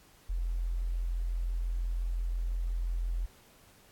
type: tone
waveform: sine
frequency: 42.91 Hz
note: F1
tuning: 30 cents flat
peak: -29 dBFS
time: 0.29-3.26 s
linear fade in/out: 10 ms
effects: pink hiss -60 dBFS RMS until 3.91 s + AAC 64 kbps